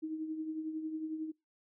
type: tone with tremolo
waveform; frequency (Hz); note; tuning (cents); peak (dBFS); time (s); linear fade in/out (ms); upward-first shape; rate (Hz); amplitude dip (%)
sine; 314.7; D#4; +20; -33; 0.02-1.32; 20; triangle; 11; 60
effects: noise-tail reverb RT60 0.2 s tail -24 dB re dry